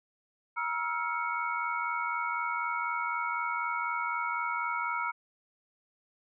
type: tone cluster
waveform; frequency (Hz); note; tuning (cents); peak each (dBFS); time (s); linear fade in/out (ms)
sine; 951 / 1306 / 1390 / 2220; A#5 / E6 / F6 / C#7; +34 / -17 / -9 / +2; -34 / -35 / -35 / -37; 0.56-5.12; 20
effects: none